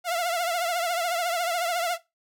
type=tone with vibrato; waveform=sawtooth; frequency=690 Hz; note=F5; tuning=21 cents flat; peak=-21 dBFS; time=0.04-1.98 s; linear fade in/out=50 ms; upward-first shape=triangle; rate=14 Hz; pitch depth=100 cents each way; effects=noise-tail reverb RT60 0.2 s tail -17 dB re dry